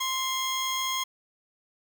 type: tone pair together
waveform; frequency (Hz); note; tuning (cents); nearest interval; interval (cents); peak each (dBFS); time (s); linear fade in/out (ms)
30% pulse; 1046.5 / 3269; C6 / G#7; 0 / -28; octave + minor sixth; 1972; -27; 0-1.04; 10
effects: 9-bit